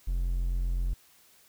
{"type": "tone", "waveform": "triangle", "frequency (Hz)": 43.89, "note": "F1", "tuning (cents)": 9, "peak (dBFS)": -24, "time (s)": [0.07, 0.94], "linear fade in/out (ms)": 10, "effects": ["white hiss -60 dBFS RMS until 1.48 s"]}